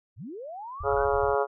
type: linear sweep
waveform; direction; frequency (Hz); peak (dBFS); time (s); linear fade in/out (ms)
sine; up; 71.1 to 1585; -36; 0.16-1.06; 50
type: low-pass noise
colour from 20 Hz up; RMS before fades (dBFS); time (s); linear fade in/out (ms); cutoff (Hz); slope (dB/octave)
white; -38; 0.8-1.35; 5; 110; 96
type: harmonic tone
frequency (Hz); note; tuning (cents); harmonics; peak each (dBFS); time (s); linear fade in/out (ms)
139.7; C#3; +14; 3 / 4 / 5 / 6 / 7 / 8 / 9 / 10; -26 / -28 / -30 / -32 / -33 / -34 / -35 / -36; 0.83-1.47; 50
effects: none